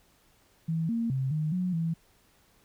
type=tone with pitch steps; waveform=sine; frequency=162.8 / 230.8 / 132.6 / 154.2 / 181.9 / 164.6 Hz; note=E3 / A#3 / C3 / D#3 / F#3 / E3; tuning=-21 / -17 / +23 / -15 / -29 / -2 cents; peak=-26 dBFS; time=0.68-1.94 s; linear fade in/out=10 ms; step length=210 ms; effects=pink hiss -64 dBFS RMS until 2.64 s